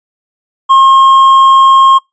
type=tone with hard clipping; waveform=sine; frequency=1073 Hz; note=C6; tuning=43 cents sharp; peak=-3 dBFS; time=0.69-1.99 s; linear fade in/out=20 ms; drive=4 dB; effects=noise-tail reverb RT60 0.2 s tail -26 dB re dry + resampled to 16000 Hz